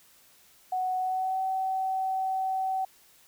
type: tone with pitch glide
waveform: sine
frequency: 742 to 760.7 Hz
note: F#5 to F#5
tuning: +5 to +48 cents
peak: -26 dBFS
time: 0.72-2.85 s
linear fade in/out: 5 ms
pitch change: +43 cents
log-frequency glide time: 0.98-1.41 s
effects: white hiss -59 dBFS RMS until 3.27 s